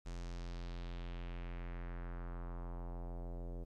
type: tone with low-pass filter sweep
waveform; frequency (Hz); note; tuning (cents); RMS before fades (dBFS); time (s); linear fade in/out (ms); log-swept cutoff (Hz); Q
square; 43.37; F1; -11; -44; 0.05-3.65; 20; 7100 to 510; 1.8
effects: 13-bit